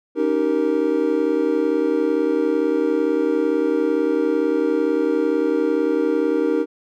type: chord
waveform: triangle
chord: Eb dominant seventh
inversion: third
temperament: just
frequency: 280 / 311.1 / 388.9 / 466.7 Hz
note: Db4 / Eb4 / G4 / Bb4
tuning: +18 / 0 / -14 / +2 cents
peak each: -23 / -19 / -22 / -19 dBFS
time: 0.15-6.66 s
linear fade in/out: 50 ms
effects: none